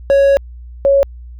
triangle / sine tone pair in turn, 554.4 / 554.4 Hz, C#5 / C#5, 0 / 0 cents, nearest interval unison, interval 0 cents, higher neither, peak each -5 / -7 dBFS, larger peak first, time 0.1-0.37 / 0.85-1.03 s, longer first, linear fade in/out 0 ms, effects added 60 Hz sine -30 dBFS peak until 1.39 s

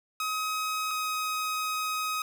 sawtooth tone pair in turn, 1267 / 1261 Hz, D#6 / D#6, +31 / +23 cents, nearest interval unison, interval 8 cents, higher first, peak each -25 / -25 dBFS, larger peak neither, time 0.2-0.91 / 0.91-2.22 s, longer second, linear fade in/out 2 ms, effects none

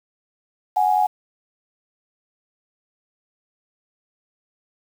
sine tone pair together, 740 / 830.6 Hz, F#5 / G#5, 0 / 0 cents, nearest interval major second, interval 200 cents, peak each -18 dBFS, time 0.76-1.07 s, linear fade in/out 10 ms, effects 7-bit

